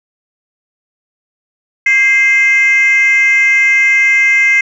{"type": "tone with frequency modulation", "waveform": "sine", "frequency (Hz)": 2093, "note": "C7", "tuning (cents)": 0, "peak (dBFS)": -5, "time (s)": [1.86, 4.61], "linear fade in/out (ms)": 5, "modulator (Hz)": 473, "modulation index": 0.52, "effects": ["tanh soft clip ceiling -4 dBFS"]}